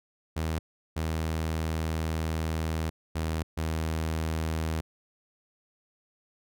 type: tone bursts at uneven times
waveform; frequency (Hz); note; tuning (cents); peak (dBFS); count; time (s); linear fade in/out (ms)
sawtooth; 80; D#2; +49; -24; 4; 0.36-0.59 / 0.96-2.9 / 3.15-3.43 / 3.57-4.81; 10
effects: none

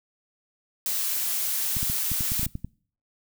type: noise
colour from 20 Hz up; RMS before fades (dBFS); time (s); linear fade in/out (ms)
blue; -27; 0.86-2.46; 2
type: clicks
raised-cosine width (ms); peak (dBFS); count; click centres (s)
5; -19; 11; 1.768 / 1.829 / 1.899 / 2.117 / 2.208 / 2.319 / 2.395 / 2.431 / 2.465 / 2.554 / 2.646
effects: noise-tail reverb RT60 0.5 s tail -24 dB re dry

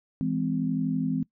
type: chord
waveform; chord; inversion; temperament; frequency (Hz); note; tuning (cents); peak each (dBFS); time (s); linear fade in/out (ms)
sine; E augmented; none; just; 164.81 / 206 / 257.5; E3 / G#3 / B#3; 0 / -14 / -28; -29 / -31 / -27; 0.21-1.23; 0
effects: noise-tail reverb RT60 0.1 s tail -21 dB re dry

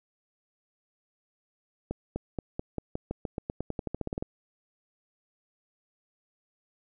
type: accelerating click train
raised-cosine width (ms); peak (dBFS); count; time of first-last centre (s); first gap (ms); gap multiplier
2; -18; 20; 1.91-4.225; 250; 0.91
effects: none

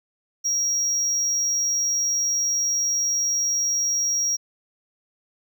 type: tone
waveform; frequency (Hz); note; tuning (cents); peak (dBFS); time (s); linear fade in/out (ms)
triangle; 5650; F8; +19; -19; 0.44-4.37; 20
effects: none

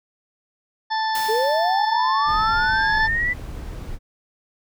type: harmonic tone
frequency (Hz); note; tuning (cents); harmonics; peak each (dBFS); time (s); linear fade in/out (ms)
880; A5; 0; 1 / 2 / 4 / 5 / 6; -21 / -28 / -34 / -36 / -33; 0.9-3.08; 20
type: noise with exponential decay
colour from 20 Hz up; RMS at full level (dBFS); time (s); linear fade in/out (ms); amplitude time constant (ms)
white; -30; 1.15-2.17; 1; 220
type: linear sweep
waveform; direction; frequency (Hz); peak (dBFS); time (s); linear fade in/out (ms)
sine; up; 415.3 to 2000; -19; 1.28-3.34; 20
type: noise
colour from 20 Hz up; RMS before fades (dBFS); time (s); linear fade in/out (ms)
brown; -31; 2.25-3.99; 50
effects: none

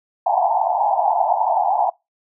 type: band-pass noise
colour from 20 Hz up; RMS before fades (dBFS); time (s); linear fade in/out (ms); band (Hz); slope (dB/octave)
pink; -18; 0.26-1.9; 5; 680 to 920; 96
effects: noise-tail reverb RT60 0.2 s tail -23 dB re dry

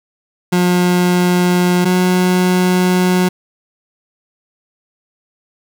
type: tone pair in turn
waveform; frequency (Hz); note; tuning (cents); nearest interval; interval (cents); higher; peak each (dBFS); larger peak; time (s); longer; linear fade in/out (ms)
30% pulse; 178.7 / 182.03; F3 / F#3; +40 / -28; unison; 32; second; -8; neither; 0.52-1.85 / 1.85-3.29; second; 10
effects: none

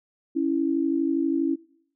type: tone pair together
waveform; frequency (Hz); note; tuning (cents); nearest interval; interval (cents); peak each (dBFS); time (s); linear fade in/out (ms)
sine; 277.2 / 329.6; C#4 / E4; 0 / 0; minor third; 300; -24; 0.35-1.56; 20
effects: noise-tail reverb RT60 0.6 s tail -21 dB re dry

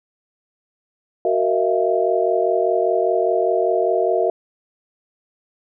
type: tone cluster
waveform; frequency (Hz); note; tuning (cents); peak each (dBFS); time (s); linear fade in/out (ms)
sine; 372.3 / 462.7 / 636 / 681; F#4 / A#4 / D#5 / F5; +11 / -13 / +38 / -44; -21; 1.25-4.3; 2
effects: none

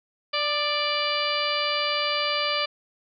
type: harmonic tone with a mistuned harmonic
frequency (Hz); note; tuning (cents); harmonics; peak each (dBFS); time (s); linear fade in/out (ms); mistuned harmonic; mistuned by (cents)
587; D5; -1; 1 / 2 / 3 / 4 / 5 / 6 / 7 / 8; -30 / -29 / -35 / -30 / -30 / -34 / -35 / -31; 0.33-2.66; 10; 2; +21
effects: none

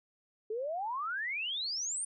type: exponential sweep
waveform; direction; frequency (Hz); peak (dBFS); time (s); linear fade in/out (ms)
sine; up; 418 to 9397; -33; 0.5-2.05; 5
effects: none

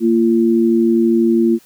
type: tone pair together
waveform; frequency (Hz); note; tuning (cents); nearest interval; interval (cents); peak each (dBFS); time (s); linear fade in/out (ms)
sine; 230 / 342.3; A#3 / F4; -23 / -35; perfect fifth; 688; -13; 0-1.59; 50
effects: white hiss -50 dBFS RMS until 1.65 s

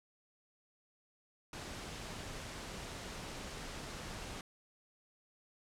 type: noise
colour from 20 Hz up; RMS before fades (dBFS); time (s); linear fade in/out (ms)
pink; -45; 1.53-4.41; 2
effects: low-pass 8000 Hz 12 dB/octave

